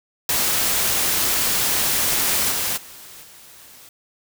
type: noise with level steps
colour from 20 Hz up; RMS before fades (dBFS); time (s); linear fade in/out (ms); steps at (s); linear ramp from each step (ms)
white; -20 / -23 / -41 / -45; 0.29-3.89; 2; 2.5 / 2.76 / 3.22; 20
effects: none